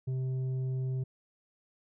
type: tone with tanh clipping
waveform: triangle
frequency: 130 Hz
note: C3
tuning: 11 cents flat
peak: -31 dBFS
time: 0.07-1.04 s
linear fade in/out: 10 ms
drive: 10 dB
effects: none